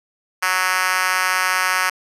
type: tone with high-pass filter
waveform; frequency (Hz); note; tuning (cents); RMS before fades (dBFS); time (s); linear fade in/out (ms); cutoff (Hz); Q
5% pulse; 185; F#3; 0; -19; 0.42-1.9; 10; 1200; 1.2
effects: resampled to 32000 Hz